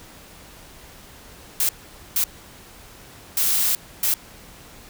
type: noise bursts at uneven times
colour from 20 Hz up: blue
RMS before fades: -20 dBFS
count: 4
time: 1.6-1.69 / 2.16-2.24 / 3.37-3.75 / 4.03-4.14 s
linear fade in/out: 2 ms
effects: pink hiss -45 dBFS RMS until 4.89 s